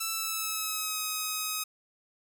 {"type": "tone with pitch glide", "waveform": "5% pulse", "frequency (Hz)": [1324, 1264.9], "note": ["E6", "D#6"], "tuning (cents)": [7, 28], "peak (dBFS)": -19, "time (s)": [0, 1.64], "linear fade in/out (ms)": 10, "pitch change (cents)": -79, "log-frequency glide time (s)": [0.13, 0.99], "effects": []}